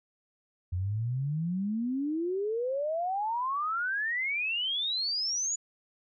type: exponential sweep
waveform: sine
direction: up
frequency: 86.6 to 6950 Hz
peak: -28 dBFS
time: 0.72-5.56 s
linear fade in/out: 10 ms
effects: none